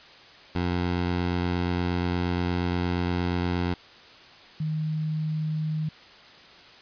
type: tone pair in turn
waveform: 15% pulse / sine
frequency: 88.5 / 155.56 Hz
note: F2 / D#3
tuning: +23 / 0 cents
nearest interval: minor seventh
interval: 977 cents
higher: second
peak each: -18 / -25 dBFS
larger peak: first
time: 0.55-3.74 / 4.6-5.89 s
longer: first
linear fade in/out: 5 ms
effects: white hiss -49 dBFS RMS until 6.81 s + resampled to 11025 Hz